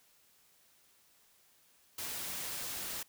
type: noise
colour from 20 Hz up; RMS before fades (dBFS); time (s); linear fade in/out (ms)
white; -40; 1.98-3.03; 5
effects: white hiss -67 dBFS RMS until 3.08 s